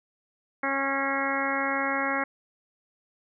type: harmonic tone with a mistuned harmonic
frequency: 274 Hz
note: C#4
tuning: 20 cents flat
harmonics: 1 / 2 / 3 / 4 / 5 / 6 / 7 / 8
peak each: -33 / -33 / -33 / -33 / -33 / -33 / -33 / -33 dBFS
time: 0.63-2.24 s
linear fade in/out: 5 ms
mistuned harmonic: 8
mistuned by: -19 cents
effects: none